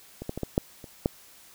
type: clicks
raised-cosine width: 2 ms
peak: -22 / -17 / -19 / -15 / -8 / -28 / -9 dBFS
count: 7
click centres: 0.22 / 0.294 / 0.376 / 0.433 / 0.579 / 0.842 / 1.059 s
effects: white hiss -53 dBFS RMS until 1.54 s